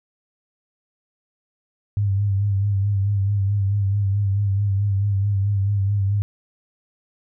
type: tone with vibrato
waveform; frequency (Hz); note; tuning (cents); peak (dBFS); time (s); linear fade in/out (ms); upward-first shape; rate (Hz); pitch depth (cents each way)
sine; 100; G2; +35; -17; 1.97-6.22; 0; sine; 4.6; 50
effects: none